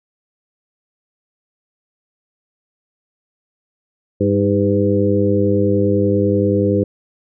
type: harmonic tone with a mistuned harmonic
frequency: 100.4 Hz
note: G2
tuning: 42 cents sharp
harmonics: 1 / 2 / 3 / 4 / 5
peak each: -19 / -19 / -19 / -19 / -19 dBFS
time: 4.2-6.84 s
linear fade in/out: 10 ms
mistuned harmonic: 3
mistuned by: +56 cents
effects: none